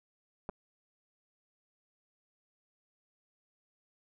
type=clicks; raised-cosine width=1 ms; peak=-24 / -27 dBFS; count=2; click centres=0.491 / 0.496 s; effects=none